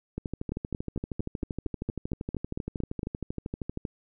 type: two click trains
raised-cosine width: 3 ms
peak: -18 / -19 dBFS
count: 12 / 48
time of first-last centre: 0.52-3.031 / 0.18-3.852 s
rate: 4.38 / 12.8 Hz
effects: none